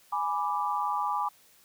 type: chord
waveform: sine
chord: G# diminished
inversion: none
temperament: equal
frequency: 830.6 / 987.8 / 1174.7 Hz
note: G#5 / B5 / D6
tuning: 0 / 0 / 0 cents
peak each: -31 dBFS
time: 0.12-1.29 s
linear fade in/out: 10 ms
effects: white hiss -60 dBFS RMS until 1.64 s